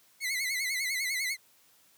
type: tone with vibrato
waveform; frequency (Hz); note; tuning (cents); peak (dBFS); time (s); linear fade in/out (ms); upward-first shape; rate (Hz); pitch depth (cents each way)
sawtooth; 2093; C7; 0; -26; 0.2-1.37; 50; sine; 10; 100
effects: white hiss -63 dBFS RMS until 1.97 s + high-pass 100 Hz 12 dB/octave